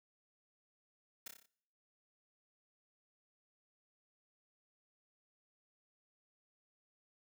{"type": "noise with echo", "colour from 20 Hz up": "white", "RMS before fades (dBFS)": -45, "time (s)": [1.26, 1.28], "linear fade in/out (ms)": 5, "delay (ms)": 30, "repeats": 6, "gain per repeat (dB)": -4, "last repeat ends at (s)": 1.46, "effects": ["noise-tail reverb RT60 0.8 s tail -25 dB re dry", "high-pass 150 Hz 12 dB/octave"]}